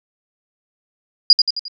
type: tone with echo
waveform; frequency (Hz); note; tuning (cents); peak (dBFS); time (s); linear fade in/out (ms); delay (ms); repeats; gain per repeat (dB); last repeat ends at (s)
sine; 4871; D#8; -38; -3; 1.3-1.33; 2; 88; 4; -6; 1.682
effects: none